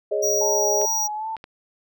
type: chord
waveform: sine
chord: Ab suspended fourth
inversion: none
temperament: equal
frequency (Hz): 415.3 / 554.4 / 622.3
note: Ab4 / Db5 / Eb5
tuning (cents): 0 / 0 / 0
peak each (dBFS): -24 / -27 / -24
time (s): 0.11-0.86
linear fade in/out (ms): 10
type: tone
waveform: square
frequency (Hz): 5760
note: F#8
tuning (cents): -47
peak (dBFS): -22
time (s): 0.22-1.08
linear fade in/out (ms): 20
type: tone with vibrato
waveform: sine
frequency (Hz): 866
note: A5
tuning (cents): -28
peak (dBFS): -26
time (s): 0.41-1.36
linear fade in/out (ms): 5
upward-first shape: sine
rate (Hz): 2.5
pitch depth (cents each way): 44
type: clicks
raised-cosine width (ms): 0.3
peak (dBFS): -23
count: 3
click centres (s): 0.815 / 1.367 / 1.441
effects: none